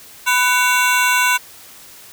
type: ring-modulated tone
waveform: 25% pulse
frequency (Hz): 1244.5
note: D#6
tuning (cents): 0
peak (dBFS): -6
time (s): 0.26-1.38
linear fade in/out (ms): 20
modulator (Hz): 250
effects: white hiss -41 dBFS RMS until 2.12 s